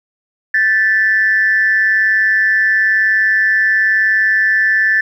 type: tone with amplitude modulation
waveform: sine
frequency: 1760 Hz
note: A6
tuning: in tune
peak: -6 dBFS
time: 0.54-5.01 s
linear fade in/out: 5 ms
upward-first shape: sine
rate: 201 Hz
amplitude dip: 70%
effects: tanh soft clip ceiling -2 dBFS + 8-bit